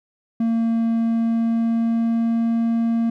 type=tone with pitch glide; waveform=triangle; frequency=228.5 to 230.1 Hz; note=A#3 to A#3; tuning=-34 to -22 cents; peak=-15 dBFS; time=0.4-3.1 s; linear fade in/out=5 ms; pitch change=+12 cents; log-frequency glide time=0.95-2.5 s; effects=none